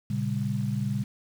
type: chord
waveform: sine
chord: G diminished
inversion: first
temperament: equal with one note detuned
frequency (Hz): 116.54 / 138.59 / 200.3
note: Bb2 / Db3 / G3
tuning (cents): 0 / 0 / +38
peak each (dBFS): -30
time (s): 0.1-1.04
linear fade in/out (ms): 5
effects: 8-bit